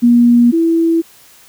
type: tone pair in turn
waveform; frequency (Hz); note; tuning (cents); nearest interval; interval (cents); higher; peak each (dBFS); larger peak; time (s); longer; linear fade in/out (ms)
sine; 239.1 / 330.6; A#3 / E4; +44 / +5; tritone; 561; second; -5 / -9; first; 0.02-0.52 / 0.52-1.02; neither; 20
effects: white hiss -44 dBFS RMS until 1.48 s

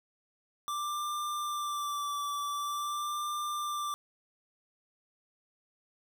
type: tone with vibrato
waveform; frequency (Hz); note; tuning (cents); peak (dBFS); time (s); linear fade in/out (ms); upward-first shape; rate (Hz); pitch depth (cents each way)
square; 1174.7; D6; 0; -33; 0.68-3.94; 0; sine; 0.46; 24
effects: none

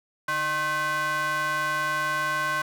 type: ring-modulated tone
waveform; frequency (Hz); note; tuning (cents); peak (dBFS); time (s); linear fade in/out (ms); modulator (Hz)
square; 230.8; A#3; -17; -22; 0.28-2.62; 5; 1300
effects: none

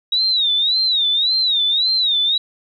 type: tone with vibrato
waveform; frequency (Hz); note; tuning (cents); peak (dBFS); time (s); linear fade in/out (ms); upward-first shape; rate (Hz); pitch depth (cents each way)
sine; 3810; A#7; +37; -14; 0.12-2.38; 5; sine; 1.8; 150
effects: 9-bit

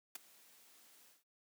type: noise with ADSR envelope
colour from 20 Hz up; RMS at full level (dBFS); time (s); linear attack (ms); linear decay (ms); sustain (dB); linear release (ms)
white; -42; 0.15-1.24; 5; 13; -22; 160
effects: high-pass 200 Hz 12 dB/octave

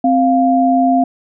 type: tone pair together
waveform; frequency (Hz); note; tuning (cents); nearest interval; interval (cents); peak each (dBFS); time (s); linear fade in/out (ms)
sine; 261.6 / 698.5; C4 / F5; 0 / 0; octave + perfect fourth; 1700; -12; 0.04-1.04; 5
effects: none

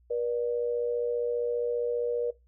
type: tone pair together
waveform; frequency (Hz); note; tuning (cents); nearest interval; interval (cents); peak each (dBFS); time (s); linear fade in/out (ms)
sine; 479.1 / 594.1; A#4 / D5; +47 / +20; major third; 373; -27 / -35; 0.1-2.31; 10
effects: noise-tail reverb RT60 0.2 s tail -19 dB re dry + added 60 Hz sine -59 dBFS peak until 2.47 s

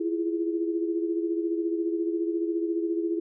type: tone cluster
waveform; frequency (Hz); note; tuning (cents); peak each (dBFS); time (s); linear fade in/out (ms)
sine; 333.8 / 348.2 / 414.8; E4 / F4 / G#4; +22 / -5 / -2; -26 / -33 / -33; 0-3.2; 10
effects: none

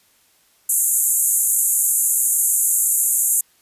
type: band-pass noise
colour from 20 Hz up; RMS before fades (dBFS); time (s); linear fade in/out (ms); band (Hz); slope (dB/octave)
white; -18; 0.69-3.41; 5; 6800 to 13000; 96
effects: white hiss -58 dBFS RMS until 3.61 s + resampled to 32000 Hz

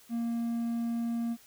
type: tone with hard clipping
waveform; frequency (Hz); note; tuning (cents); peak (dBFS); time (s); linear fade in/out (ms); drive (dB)
triangle; 233.1; A#3; 0; -30; 0.09-1.37; 50; 6
effects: white hiss -58 dBFS RMS until 1.46 s

